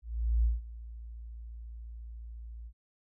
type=tone with ADSR envelope; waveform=sine; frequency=57.1 Hz; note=A#1; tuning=35 cents flat; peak=-22 dBFS; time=0.02-2.73 s; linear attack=420 ms; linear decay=170 ms; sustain=-19 dB; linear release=64 ms; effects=none